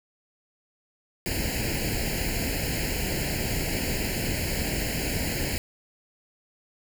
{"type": "noise with comb filter", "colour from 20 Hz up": "pink", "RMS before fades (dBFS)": -28, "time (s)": [1.26, 5.58], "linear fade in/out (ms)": 0, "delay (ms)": 0.42, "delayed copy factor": 0.95, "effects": []}